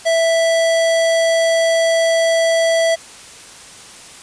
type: tone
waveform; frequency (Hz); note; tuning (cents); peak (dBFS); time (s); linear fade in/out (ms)
square; 659.3; E5; 0; -13; 0.05-2.96; 20
effects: white hiss -38 dBFS RMS until 4.22 s + resampled to 22050 Hz